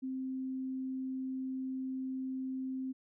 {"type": "tone", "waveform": "sine", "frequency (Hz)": 261.6, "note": "C4", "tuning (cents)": 0, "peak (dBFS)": -35, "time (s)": [0.02, 2.93], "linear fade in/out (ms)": 20, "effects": []}